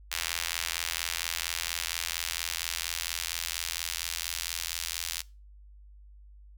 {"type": "tone with high-pass filter sweep", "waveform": "sawtooth", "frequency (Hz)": 84.3, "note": "E2", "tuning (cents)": 39, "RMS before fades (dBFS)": -34, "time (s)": [0.11, 5.22], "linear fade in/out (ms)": 10, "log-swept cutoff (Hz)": [2400, 3800], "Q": 0.77, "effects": ["noise-tail reverb RT60 0.3 s tail -22 dB re dry", "added 50 Hz sine -49 dBFS peak until 6.57 s"]}